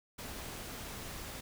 pink noise, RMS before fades -44 dBFS, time 0.18-1.41 s, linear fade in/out 10 ms, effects none

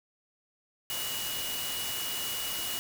sine tone in noise, 2913 Hz, F#7, 28 cents flat, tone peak -37 dBFS, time 0.9-2.79 s, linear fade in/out 0 ms, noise white, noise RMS -35 dBFS, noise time 0.9-2.79 s, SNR -5 dB, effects none

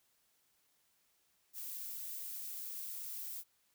violet noise, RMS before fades -44 dBFS, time 1.53-3.44 s, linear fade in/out 50 ms, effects white hiss -75 dBFS RMS until 3.74 s

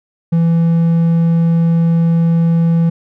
triangle tone, 166.7 Hz, E3, 20 cents sharp, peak -7 dBFS, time 0.32-2.9 s, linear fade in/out 10 ms, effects none

